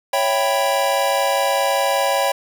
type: chord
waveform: square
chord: C# half-diminished seventh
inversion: none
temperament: equal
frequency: 554.4 / 659.3 / 784 / 987.8 Hz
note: C#5 / E5 / G5 / B5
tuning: 0 / 0 / 0 / 0 cents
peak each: -21 / -25 / -22 / -24 dBFS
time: 0.13-2.32 s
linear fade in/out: 5 ms
effects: none